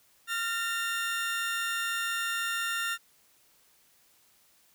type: tone pair together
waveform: 30% pulse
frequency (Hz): 1388 / 1822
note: F6 / A#6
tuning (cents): -11 / -40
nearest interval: perfect fourth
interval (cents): 471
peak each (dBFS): -29 / -30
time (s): 0.27-2.98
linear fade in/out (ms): 50
effects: white hiss -64 dBFS RMS until 4.74 s